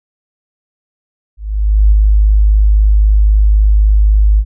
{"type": "tone with ADSR envelope", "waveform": "sine", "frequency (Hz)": 51.9, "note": "G#1", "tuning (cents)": 0, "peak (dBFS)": -3, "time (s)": [1.37, 4.45], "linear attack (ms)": 550, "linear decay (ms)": 4, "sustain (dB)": -2, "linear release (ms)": 63, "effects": []}